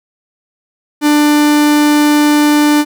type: tone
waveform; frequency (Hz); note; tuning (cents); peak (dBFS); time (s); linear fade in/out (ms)
45% pulse; 296.5; D4; +17; -7; 1.01-2.85; 50
effects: none